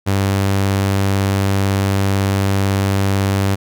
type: tone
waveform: sawtooth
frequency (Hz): 98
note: G2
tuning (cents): 0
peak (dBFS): -10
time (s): 0.06-3.56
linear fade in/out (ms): 20
effects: none